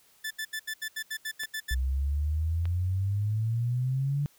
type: tone bursts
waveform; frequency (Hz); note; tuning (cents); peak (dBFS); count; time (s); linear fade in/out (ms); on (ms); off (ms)
sawtooth; 1753; A6; -7; -28; 11; 0.24-1.748; 10; 68; 76
type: clicks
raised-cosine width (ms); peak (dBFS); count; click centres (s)
0.3; -27; 2; 1.435 / 2.655
type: exponential sweep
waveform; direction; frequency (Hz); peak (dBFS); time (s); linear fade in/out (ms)
sine; up; 62.4 to 146.3; -25; 1.71-4.26; 0
effects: white hiss -62 dBFS RMS until 4.38 s